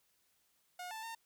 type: tone with pitch steps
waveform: sawtooth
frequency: 720 / 883 / 910 Hz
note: F#5 / A5 / A#5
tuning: -47 / +6 / -42 cents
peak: -39 dBFS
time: 0.79-1.15 s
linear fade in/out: 5 ms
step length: 120 ms
effects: white hiss -75 dBFS RMS until 1.25 s